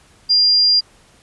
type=tone; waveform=sine; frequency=4800 Hz; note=D8; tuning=37 cents sharp; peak=-10 dBFS; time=0.29-0.81 s; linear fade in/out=20 ms; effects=pink hiss -51 dBFS RMS until 1.22 s + resampled to 24000 Hz